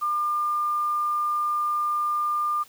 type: tone with quantisation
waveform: sine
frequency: 1200 Hz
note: D6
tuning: 37 cents sharp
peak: -22 dBFS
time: 0.01-2.64 s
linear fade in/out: 20 ms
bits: 8
effects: white hiss -53 dBFS RMS until 2.68 s